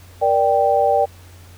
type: chord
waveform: sine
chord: G minor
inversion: first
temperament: just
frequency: 470.4 / 588 / 784 Hz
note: Bb4 / D5 / G5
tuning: +16 / +2 / 0 cents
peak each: -20 / -17 / -16 dBFS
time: 0.21-1.06 s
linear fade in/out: 20 ms
effects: added 89 Hz sine -41 dBFS peak until 1.57 s + pink hiss -48 dBFS RMS until 1.57 s